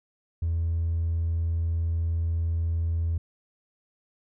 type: tone with hard clipping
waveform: sine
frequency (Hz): 83.1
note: E2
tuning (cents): +15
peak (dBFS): -24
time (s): 0.42-3.18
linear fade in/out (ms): 5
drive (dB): 1
effects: none